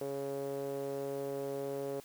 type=tone with band-pass filter; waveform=sawtooth; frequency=138.59 Hz; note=C#3; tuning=in tune; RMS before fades=-38 dBFS; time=0.01-2 s; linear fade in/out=2 ms; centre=480 Hz; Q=5.6; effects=white hiss -57 dBFS RMS until 2.04 s